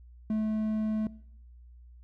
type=tone; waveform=triangle; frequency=216.5 Hz; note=A3; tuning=28 cents flat; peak=-24 dBFS; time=0.3-1.07 s; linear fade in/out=2 ms; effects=noise-tail reverb RT60 0.7 s tail -21 dB re dry + added 60 Hz sine -49 dBFS peak until 2.03 s